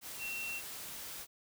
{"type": "tone in noise", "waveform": "sine", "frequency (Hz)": 2719, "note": "F7", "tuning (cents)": -47, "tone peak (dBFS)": -38, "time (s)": [0.18, 0.62], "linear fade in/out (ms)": 50, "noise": "white", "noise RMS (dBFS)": -45, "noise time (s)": [0.01, 1.27], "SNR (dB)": 4, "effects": []}